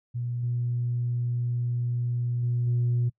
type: tone with level steps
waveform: sine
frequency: 120.9 Hz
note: B2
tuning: 36 cents flat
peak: -27 / -24 / -22 / -20 dBFS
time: 0.14-3.1 s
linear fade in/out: 20 ms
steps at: 0.43 / 2.43 / 2.67 s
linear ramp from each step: 2 ms
effects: noise-tail reverb RT60 0.1 s tail -25 dB re dry + tanh soft clip ceiling -19 dBFS